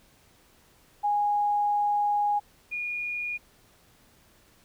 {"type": "tone pair in turn", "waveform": "sine", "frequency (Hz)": [825, 2437], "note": ["G#5", "D#7"], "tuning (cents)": [-12, -37], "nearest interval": "octave + perfect fifth", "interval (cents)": 1875, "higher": "second", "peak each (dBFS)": [-22, -29], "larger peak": "first", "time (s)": [[1.03, 2.4], [2.71, 3.38]], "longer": "first", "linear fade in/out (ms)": 20, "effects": ["pink hiss -60 dBFS RMS until 4.64 s"]}